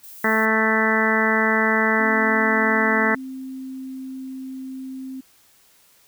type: noise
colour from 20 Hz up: violet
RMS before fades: -41 dBFS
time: 0.03-0.46 s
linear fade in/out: 10 ms
type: harmonic tone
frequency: 220 Hz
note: A3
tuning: in tune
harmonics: 1 / 2 / 3 / 4 / 5 / 6 / 7 / 8 / 9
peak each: -23 / -25 / -28 / -27 / -28 / -27 / -27 / -23 / -23 dBFS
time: 0.24-3.15 s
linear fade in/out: 5 ms
type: tone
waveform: sine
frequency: 262.7 Hz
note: C4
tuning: 7 cents sharp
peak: -30 dBFS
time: 1.99-5.21 s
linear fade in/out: 10 ms
effects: white hiss -56 dBFS RMS until 6.07 s